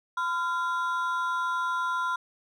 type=ring-modulated tone; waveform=triangle; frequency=1200 Hz; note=D6; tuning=37 cents sharp; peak=-21 dBFS; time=0.17-2.16 s; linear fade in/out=5 ms; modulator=186 Hz; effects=none